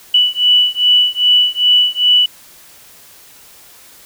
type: beating tone pair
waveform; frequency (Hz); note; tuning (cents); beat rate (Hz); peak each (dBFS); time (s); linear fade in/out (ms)
sine; 2960 / 2962.5; F#7 / F#7; 0 / +1; 2.5; -12; 0.14-2.26; 5
effects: white hiss -42 dBFS RMS until 4.05 s